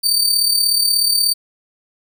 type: tone with amplitude modulation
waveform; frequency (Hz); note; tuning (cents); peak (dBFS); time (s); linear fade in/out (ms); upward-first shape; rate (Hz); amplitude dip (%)
sawtooth; 4600; D8; -37; -8; 0.03-1.34; 20; sine; 36.6; 55
effects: none